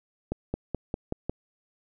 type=accelerating click train; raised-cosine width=2 ms; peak=-15 dBFS; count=6; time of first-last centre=0.32-1.296 s; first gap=220 ms; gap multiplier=0.94; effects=none